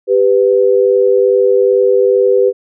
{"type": "tone pair together", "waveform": "sine", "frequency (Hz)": [394.2, 496.6], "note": ["G4", "B4"], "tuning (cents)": [10, 9], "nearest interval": "major third", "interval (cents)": 399, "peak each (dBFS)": -10, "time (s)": [0.07, 2.53], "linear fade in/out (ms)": 50, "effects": []}